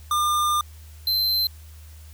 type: tone pair in turn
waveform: square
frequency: 1202 / 4099 Hz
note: D6 / C8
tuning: +40 / -36 cents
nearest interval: octave + major sixth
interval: 2124 cents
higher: second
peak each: -20 dBFS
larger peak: neither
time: 0.11-0.61 / 1.07-1.47 s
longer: first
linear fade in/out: 2 ms
effects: added 77 Hz sine -41 dBFS peak until 2.13 s + white hiss -53 dBFS RMS until 2.13 s